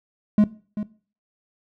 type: tone with echo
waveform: triangle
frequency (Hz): 210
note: G#3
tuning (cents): +19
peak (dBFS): -10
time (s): 0.38-0.44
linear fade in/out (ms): 2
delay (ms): 390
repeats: 1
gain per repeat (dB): -12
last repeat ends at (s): 0.83
effects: noise-tail reverb RT60 0.4 s tail -18 dB re dry